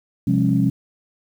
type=tone cluster; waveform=sine; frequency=128.9 / 174.5 / 201.9 / 273.9 Hz; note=C3 / F3 / G#3 / C#4; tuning=-26 / -1 / -49 / -21 cents; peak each=-20 dBFS; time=0.27-0.7 s; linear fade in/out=5 ms; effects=tanh soft clip ceiling -4 dBFS + 8-bit